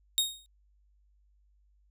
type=tone with exponential decay; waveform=sawtooth; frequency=3729 Hz; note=A#7; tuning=in tune; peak=-18 dBFS; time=0.18-0.46 s; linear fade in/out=0 ms; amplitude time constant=60 ms; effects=added 50 Hz sine -63 dBFS peak until 1.9 s